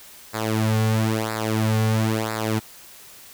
sawtooth tone with flanger, 110 Hz, A2, in tune, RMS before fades -22 dBFS, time 0.33-2.6 s, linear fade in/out 20 ms, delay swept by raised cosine 0.32 to 3.22 ms, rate 1 Hz, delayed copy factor -0.8, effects white hiss -45 dBFS RMS until 3.33 s

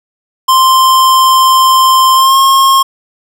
square tone with pitch glide, 1046.5 to 1075.9 Hz, C6 to C6, 0 to +48 cents, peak -5 dBFS, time 0.48-2.83 s, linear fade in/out 10 ms, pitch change +48 cents, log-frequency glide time 2.15-2.37 s, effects none

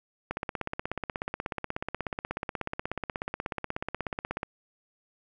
click train, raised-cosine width 0.5 ms, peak -16 dBFS, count 69, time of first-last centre 0.31-4.431 s, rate 16.5 Hz, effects none

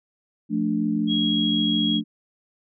sine chord, D minor, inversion first, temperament equal, 174.61 / 220 / 293.7 Hz, F3 / A3 / D4, 0 / 0 / 0 cents, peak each -28 / -23 / -25 dBFS, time 0.49-2.04 s, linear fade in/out 50 ms
sine tone, 3300 Hz, G#7, 12 cents flat, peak -23 dBFS, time 1.07-2.01 s, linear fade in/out 50 ms
effects none

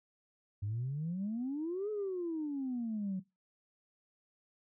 sine exponential two-way sweep, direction up then down, 98 to 432.1 to 182.7 Hz, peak -33 dBFS, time 0.62-3.2 s, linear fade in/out 10 ms, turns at 1.9 s, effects noise-tail reverb RT60 0.2 s tail -18 dB re dry + tanh soft clip ceiling -30 dBFS

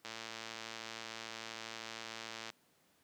click train, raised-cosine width 0.2 ms, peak -26 dBFS, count 278, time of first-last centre 0.05-2.501 s, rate 113 Hz, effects pink hiss -71 dBFS RMS until 3.03 s + high-pass 150 Hz 12 dB/octave

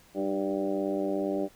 harmonic tone with a mistuned harmonic, 97.4 Hz, G2, 11 cents flat, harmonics 2 / 3 / 4 / 5 / 6 / 7 / 8, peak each -36 / -31 / -32 / -40 / -33 / -43 / -42 dBFS, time 0.14-1.49 s, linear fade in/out 50 ms, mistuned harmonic 3, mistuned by +41 cents, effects pink hiss -58 dBFS RMS until 1.55 s

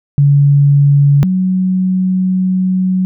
sine tone pair in turn, 142.2 / 185.77 Hz, C#3 / F#3, +45 / +7 cents, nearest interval perfect fourth, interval 462 cents, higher second, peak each -5 / -10 dBFS, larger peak first, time 0.18-1.23 / 1.23-3.05 s, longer second, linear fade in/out 0 ms, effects none

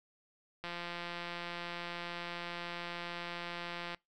click train, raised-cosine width 0.3 ms, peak -25 dBFS, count 573, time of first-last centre 0.64-3.946 s, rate 173 Hz, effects noise-tail reverb RT60 0.2 s tail -25 dB re dry

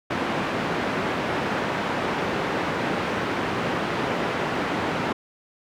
pink band-pass noise, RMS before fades -26 dBFS, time 0.1-5.13 s, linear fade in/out 10 ms, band 190 to 2100 Hz, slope 12 dB/octave, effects none

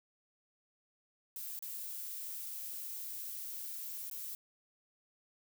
violet noise with dropouts, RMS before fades -43 dBFS, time 1.36-4.35 s, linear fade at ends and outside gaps 1 ms, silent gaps 1.591-1.624 / 4.099-4.112 s, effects none

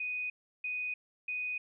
sine tone bursts, 2489 Hz, D#7, in tune, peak -33 dBFS, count 3, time 0-1.58 s, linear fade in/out 5 ms, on 300 ms, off 340 ms, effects none

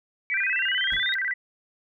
sine exponential sweep, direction up, 2257 to 3791 Hz, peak -26 dBFS, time 0.3-1.14 s, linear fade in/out 0 ms
sine tone with vibrato, 1760 Hz, A6, in tune, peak -24 dBFS, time 0.31-1.34 s, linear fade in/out 10 ms, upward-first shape square, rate 16 Hz, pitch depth 200 cents each way
brown noise with exponential decay, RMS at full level -35 dBFS, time 0.92-1.14 s, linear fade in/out 1 ms, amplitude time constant 47 ms
effects none

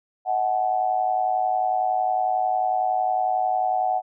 sine tone with amplitude modulation, 745 Hz, F#5, 12 cents sharp, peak -16 dBFS, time 0.25-4.02 s, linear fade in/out 50 ms, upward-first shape sine, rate 111 Hz, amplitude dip 80%, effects none

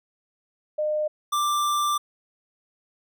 sine / square tone pair in turn, 608 / 1180 Hz, D#5 / D6, -40 / +8 cents, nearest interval major seventh, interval 1148 cents, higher second, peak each -22 dBFS, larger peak neither, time 0.78-1.08 / 1.32-1.98 s, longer second, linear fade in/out 10 ms, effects none

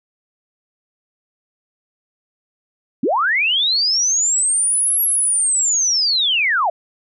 sine linear two-way sweep, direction up then down, 200 to 11440 to 610 Hz, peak -14 dBFS, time 3.03-6.7 s, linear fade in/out 5 ms, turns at 5.02 s, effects none

